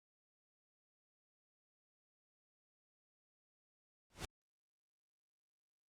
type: noise with exponential growth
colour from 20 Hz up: pink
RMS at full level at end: -38 dBFS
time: 4.1-4.25 s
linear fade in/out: 2 ms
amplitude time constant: 31 ms
effects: low-pass 9000 Hz 12 dB/octave + Opus 48 kbps